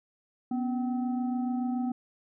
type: tone with frequency modulation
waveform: sine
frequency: 246 Hz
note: B3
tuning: 7 cents flat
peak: -27 dBFS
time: 0.51-1.92 s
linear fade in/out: 5 ms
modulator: 519 Hz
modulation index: 0.57
effects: none